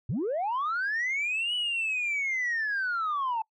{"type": "linear two-way sweep", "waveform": "sine", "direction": "up then down", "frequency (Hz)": [92.5, 2971, 865], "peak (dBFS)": -25, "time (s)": [0.09, 3.42], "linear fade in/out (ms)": 5, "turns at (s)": 1.55, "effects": ["noise-tail reverb RT60 0.1 s tail -24 dB re dry", "tanh soft clip ceiling -24 dBFS"]}